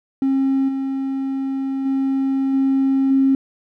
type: tone with level steps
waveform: triangle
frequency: 269.2 Hz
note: C4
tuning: 49 cents sharp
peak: -12 / -18 / -14 / -11 / -8 dBFS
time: 0.22-3.35 s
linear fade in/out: 2 ms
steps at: 0.68 / 1.85 / 2.53 / 3.1 s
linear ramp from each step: 10 ms
effects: tanh soft clip ceiling -10 dBFS